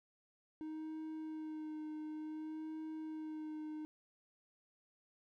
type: tone with vibrato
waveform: triangle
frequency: 311.1 Hz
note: D#4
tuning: in tune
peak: -40 dBFS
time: 0.61-3.85 s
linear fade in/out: 0 ms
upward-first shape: sine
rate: 0.56 Hz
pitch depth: 20 cents each way
effects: none